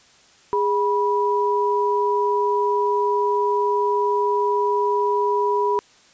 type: tone pair together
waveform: sine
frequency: 411.1 / 977.8 Hz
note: G#4 / B5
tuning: -18 / -18 cents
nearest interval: octave + minor third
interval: 1500 cents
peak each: -20 dBFS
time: 0.53-5.79 s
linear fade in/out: 0 ms
effects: white hiss -53 dBFS RMS until 6.13 s + resampled to 16000 Hz